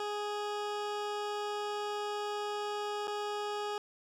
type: tone with dropouts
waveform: 20% pulse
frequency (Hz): 415.3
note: G#4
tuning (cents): 0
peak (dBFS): -29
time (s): 0-3.78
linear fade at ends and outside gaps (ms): 2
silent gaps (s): 3.073-3.078
effects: low-pass 6000 Hz 12 dB/octave + 10-bit